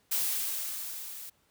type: noise with level ramp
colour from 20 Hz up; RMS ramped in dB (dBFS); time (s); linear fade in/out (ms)
blue; -28 to -44; 0.11-1.3; 10
effects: pink hiss -69 dBFS RMS until 1.5 s + high-pass 60 Hz 12 dB/octave